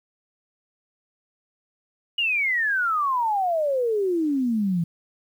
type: exponential sweep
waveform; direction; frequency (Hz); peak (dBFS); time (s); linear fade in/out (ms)
sine; down; 2907 to 163.1; -20; 2.18-4.84; 5
effects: 9-bit